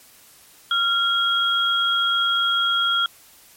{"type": "tone pair together", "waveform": "sine", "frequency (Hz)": [1382, 3291], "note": ["F6", "G#7"], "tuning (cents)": [-19, -16], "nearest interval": "octave + minor third", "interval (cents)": 1503, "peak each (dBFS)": -20, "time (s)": [0.71, 3.06], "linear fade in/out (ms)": 2, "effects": ["white hiss -50 dBFS RMS until 3.56 s", "MP3 64 kbps"]}